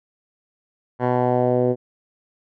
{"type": "tone with low-pass filter sweep", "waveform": "10% pulse", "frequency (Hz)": 124.4, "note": "B2", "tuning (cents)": 13, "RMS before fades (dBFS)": -19, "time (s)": [0.99, 1.76], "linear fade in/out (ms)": 50, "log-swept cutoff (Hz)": [1200, 440], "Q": 2.1, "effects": []}